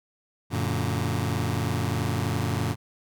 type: chord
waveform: sawtooth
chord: Gb augmented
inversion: none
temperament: just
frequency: 92.5 / 115.62 / 144.53 Hz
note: Gb2 / Bb2 / D3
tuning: 0 / -14 / -27 cents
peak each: -25 / -24 / -26 dBFS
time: 0.5-2.76 s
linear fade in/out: 50 ms
effects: none